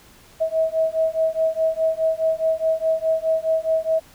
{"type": "beating tone pair", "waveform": "sine", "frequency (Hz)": [641, 645.8], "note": ["E5", "E5"], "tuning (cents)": [-49, -36], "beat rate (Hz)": 4.8, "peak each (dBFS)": -21, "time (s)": [0.4, 4], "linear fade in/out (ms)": 20, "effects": ["pink hiss -50 dBFS RMS until 4.14 s"]}